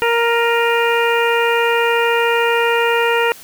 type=harmonic tone with a mistuned harmonic; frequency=466.9 Hz; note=A#4; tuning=3 cents sharp; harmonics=1 / 2 / 3 / 4 / 5 / 6; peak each=-16 / -19 / -21 / -22 / -23 / -24 dBFS; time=0.02-3.32 s; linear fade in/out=0 ms; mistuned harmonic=5; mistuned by=+58 cents; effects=white hiss -39 dBFS RMS until 3.43 s